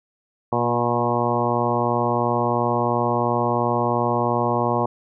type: harmonic tone with a mistuned harmonic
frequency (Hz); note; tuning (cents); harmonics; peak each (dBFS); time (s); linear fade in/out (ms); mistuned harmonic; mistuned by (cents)
120; B2; -49; 1 / 2 / 3 / 4 / 5 / 6 / 7 / 8 / 9; -27 / -27 / -27 / -27 / -27 / -27 / -27 / -27 / -27; 0.52-4.86; 5; 2; -21
effects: none